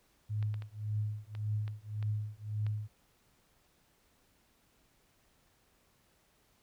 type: tone with tremolo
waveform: sine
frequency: 106 Hz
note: G#2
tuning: 36 cents sharp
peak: -29 dBFS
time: 0.29-2.88 s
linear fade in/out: 20 ms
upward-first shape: triangle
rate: 1.8 Hz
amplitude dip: 100%
type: clicks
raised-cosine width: 0.3 ms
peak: -33 dBFS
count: 7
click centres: 0.427 / 0.542 / 0.622 / 1.351 / 1.679 / 2.027 / 2.666 s
effects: pink hiss -70 dBFS RMS until 6.62 s